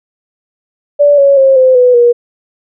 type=tone with pitch steps; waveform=sine; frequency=579 / 557.3 / 536.5 / 516.4 / 497.1 / 478.5 Hz; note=D5 / C#5 / C5 / C5 / B4 / A#4; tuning=-25 / +9 / +43 / -23 / +11 / +45 cents; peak=-3 dBFS; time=0.99-2.13 s; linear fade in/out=20 ms; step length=190 ms; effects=none